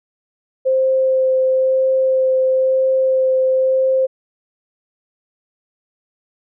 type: tone with vibrato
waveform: sine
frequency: 523 Hz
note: C5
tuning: 1 cent flat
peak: -12 dBFS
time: 0.65-4.07 s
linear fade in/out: 20 ms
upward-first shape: sine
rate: 1 Hz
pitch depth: 8 cents each way
effects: none